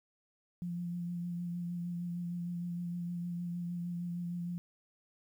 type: tone with vibrato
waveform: sine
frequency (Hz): 174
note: F3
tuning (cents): -6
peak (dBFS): -35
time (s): 0.62-4.58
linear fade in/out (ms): 0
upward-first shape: sine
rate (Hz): 6.5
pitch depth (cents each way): 20
effects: 11-bit